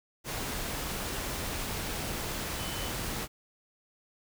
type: tone in noise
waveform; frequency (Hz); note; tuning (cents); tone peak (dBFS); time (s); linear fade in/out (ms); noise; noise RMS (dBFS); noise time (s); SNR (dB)
sine; 3025; F#7; +38; -43; 2.55-2.93; 50; pink; -35; 0.24-3.28; -11
effects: none